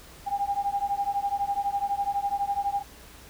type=beating tone pair; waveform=sine; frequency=798 / 810 Hz; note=G5 / G#5; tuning=+31 / -43 cents; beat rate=12 Hz; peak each=-28 dBFS; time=0.26-2.83 s; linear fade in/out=20 ms; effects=added 60 Hz sine -54 dBFS peak until 3.29 s + pink hiss -49 dBFS RMS until 3.29 s